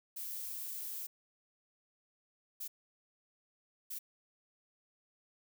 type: noise bursts at uneven times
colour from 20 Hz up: violet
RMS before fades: -42 dBFS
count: 3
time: 0.16-1.07 / 2.6-2.68 / 3.9-3.99 s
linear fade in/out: 10 ms
effects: none